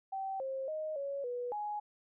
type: tone with pitch steps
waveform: sine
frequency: 773 / 533 / 622 / 558 / 488.8 / 835 Hz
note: G5 / C5 / D#5 / C#5 / B4 / G#5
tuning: -24 / +32 / -1 / +11 / -18 / +9 cents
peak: -35 dBFS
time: 0.12-1.8 s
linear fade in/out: 10 ms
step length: 280 ms
effects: none